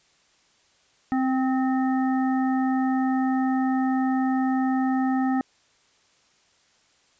harmonic tone with a mistuned harmonic, 261.6 Hz, C4, in tune, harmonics 1 / 3 / 5 / 7, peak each -21 / -28 / -36 / -37 dBFS, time 1.12-5.41 s, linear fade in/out 0 ms, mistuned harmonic 5, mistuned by -31 cents, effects white hiss -62 dBFS RMS until 7.19 s + resampled to 16000 Hz

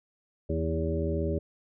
harmonic tone with a mistuned harmonic, 81.1 Hz, E2, 28 cents flat, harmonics 1 / 2 / 3 / 4 / 5 / 7, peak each -30 / -34 / -37 / -35 / -33 / -35 dBFS, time 0.49-1.39 s, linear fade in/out 10 ms, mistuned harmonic 3, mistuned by -40 cents, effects none

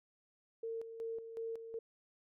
sine tone with tremolo, 454.5 Hz, A#4, 44 cents flat, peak -38 dBFS, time 0.63-1.79 s, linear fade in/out 5 ms, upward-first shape square, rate 2.7 Hz, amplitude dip 60%, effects none

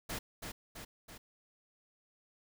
pink noise with echo, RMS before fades -39 dBFS, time 0.09-0.19 s, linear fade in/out 10 ms, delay 330 ms, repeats 3, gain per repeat -4 dB, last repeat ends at 1.18 s, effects none

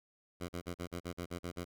10% pulse tone bursts, 87.6 Hz, F2, 6 cents sharp, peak -30 dBFS, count 10, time 0.4-1.648 s, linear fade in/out 20 ms, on 87 ms, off 42 ms, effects none

